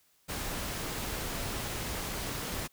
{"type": "noise", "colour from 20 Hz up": "pink", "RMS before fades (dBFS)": -36, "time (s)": [0.28, 2.68], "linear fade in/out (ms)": 20, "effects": ["white hiss -68 dBFS RMS until 2.72 s"]}